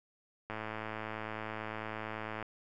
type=click train; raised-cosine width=0.5 ms; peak=-24 dBFS; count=211; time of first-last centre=0.5-2.427 s; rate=109 Hz; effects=none